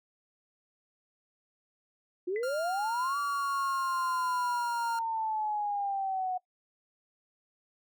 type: linear two-way sweep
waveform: sine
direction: up then down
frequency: 344 to 1153 to 731 Hz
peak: -29 dBFS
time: 2.27-6.38 s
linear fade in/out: 10 ms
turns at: 3.18 s
type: tone with exponential decay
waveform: sine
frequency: 2011 Hz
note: B6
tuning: 31 cents sharp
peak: -35 dBFS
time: 2.36-2.5 s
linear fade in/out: 1 ms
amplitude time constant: 29 ms
type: tone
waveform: 45% pulse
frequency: 1400 Hz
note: F6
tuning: 4 cents sharp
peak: -37 dBFS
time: 2.43-4.99 s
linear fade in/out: 2 ms
effects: noise-tail reverb RT60 0.1 s tail -21 dB re dry